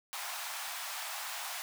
pink high-pass noise, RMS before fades -40 dBFS, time 0.13-1.62 s, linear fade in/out 0 ms, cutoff 700 Hz, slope 48 dB/octave, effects none

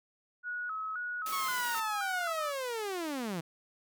sine tone with vibrato, 1369 Hz, F6, 35 cents flat, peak -34 dBFS, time 0.43-2.53 s, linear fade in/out 50 ms, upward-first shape square, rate 1.9 Hz, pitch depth 110 cents each way
white high-pass noise, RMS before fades -41 dBFS, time 1.26-1.8 s, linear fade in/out 2 ms, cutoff 150 Hz, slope 12 dB/octave
sawtooth linear sweep, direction down, 1117 to 155.6 Hz, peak -30 dBFS, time 1.32-3.41 s, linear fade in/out 10 ms
effects none

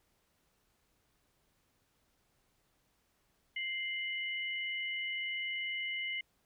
sine tone pair together, 2093 / 2956 Hz, C7 / F#7, 0 / -2 cents, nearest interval tritone, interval 598 cents, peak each -36 / -40 dBFS, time 3.56-6.21 s, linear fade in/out 5 ms, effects pink hiss -75 dBFS RMS until 6.45 s

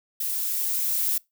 violet noise with level ramp, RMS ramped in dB -28 to -24 dBFS, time 0.2-1.18 s, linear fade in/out 5 ms, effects noise-tail reverb RT60 0.2 s tail -24 dB re dry

